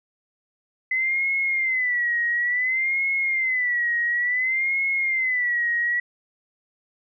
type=tone with vibrato; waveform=sine; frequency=2024 Hz; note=B6; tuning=42 cents sharp; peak=-20 dBFS; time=0.91-6 s; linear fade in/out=5 ms; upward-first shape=sine; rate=0.57 Hz; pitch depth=120 cents each way; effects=none